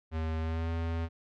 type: tone with pitch glide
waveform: square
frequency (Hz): 80 to 82.82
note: D#2 to E2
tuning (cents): +49 to +9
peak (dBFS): -31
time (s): 0.11-1.09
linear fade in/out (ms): 50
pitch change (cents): +60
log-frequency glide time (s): 0.39-0.7
effects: low-pass 3000 Hz 12 dB/octave